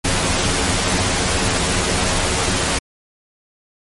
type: noise with comb filter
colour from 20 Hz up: pink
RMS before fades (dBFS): -18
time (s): 0.04-2.79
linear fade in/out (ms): 10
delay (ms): 11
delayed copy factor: +0.65
effects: MP3 48 kbps